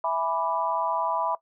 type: chord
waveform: sine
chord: E dominant seventh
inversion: none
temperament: equal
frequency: 659.3 / 830.6 / 987.8 / 1174.7 Hz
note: E5 / G#5 / B5 / D6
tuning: 0 / 0 / 0 / 0 cents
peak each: -29 / -32 / -27 / -33 dBFS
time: 0.04-1.35 s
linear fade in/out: 2 ms
effects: noise-tail reverb RT60 0.1 s tail -17 dB re dry